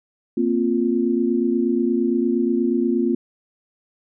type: chord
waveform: sine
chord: Bb suspended second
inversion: none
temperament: equal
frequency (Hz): 233.1 / 261.6 / 349.2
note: Bb3 / C4 / F4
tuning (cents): 0 / 0 / 0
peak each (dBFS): -21 / -22 / -21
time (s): 0.37-3.15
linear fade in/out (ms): 5
effects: none